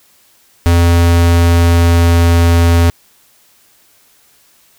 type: tone with pitch glide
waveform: square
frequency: 85.5 to 84.96 Hz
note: F2 to F2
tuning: -36 to -47 cents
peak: -7 dBFS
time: 0.66-2.9 s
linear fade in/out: 0 ms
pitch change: -11 cents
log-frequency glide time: 0.84-2.43 s
effects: white hiss -50 dBFS RMS until 4.78 s